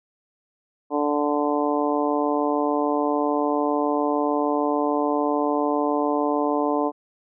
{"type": "harmonic tone", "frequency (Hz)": 146.83, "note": "D3", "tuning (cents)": 0, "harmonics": [2, 3, 4, 5, 6, 7], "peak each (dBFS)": [-24, -26, -27, -28, -29, -29], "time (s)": [0.9, 6.92], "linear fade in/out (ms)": 50, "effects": []}